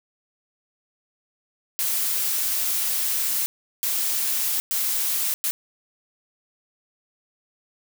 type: noise bursts at uneven times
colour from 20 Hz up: blue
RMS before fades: -24 dBFS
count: 4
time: 1.79-3.46 / 3.83-4.6 / 4.71-5.34 / 5.44-5.51 s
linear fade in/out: 0 ms
effects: none